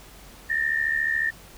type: tone pair together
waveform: sine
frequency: 1781 / 1855 Hz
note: A6 / A#6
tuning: +21 / -9 cents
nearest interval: minor second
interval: 70 cents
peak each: -24 / -25 dBFS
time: 0.49-1.31 s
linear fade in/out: 20 ms
effects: added 47 Hz sine -51 dBFS peak until 1.57 s + pink hiss -48 dBFS RMS until 1.57 s